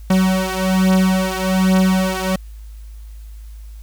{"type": "beating tone pair", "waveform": "45% pulse", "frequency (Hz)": [187.1, 188.3], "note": ["F#3", "F#3"], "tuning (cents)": [20, 31], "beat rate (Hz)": 1.2, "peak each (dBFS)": [-16, -17], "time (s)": [0.1, 2.36], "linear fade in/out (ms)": 5, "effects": ["added 53 Hz sine -32 dBFS peak until 3.82 s", "white hiss -54 dBFS RMS until 3.82 s"]}